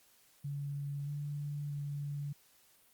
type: tone with pitch steps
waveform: sine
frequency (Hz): 142.3 / 145.6 / 143.9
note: C#3 / D3 / D3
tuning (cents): +46 / -15 / -35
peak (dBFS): -36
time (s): 0.44-2.33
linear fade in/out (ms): 10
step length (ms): 630
effects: white hiss -66 dBFS RMS until 2.93 s + Opus 48 kbps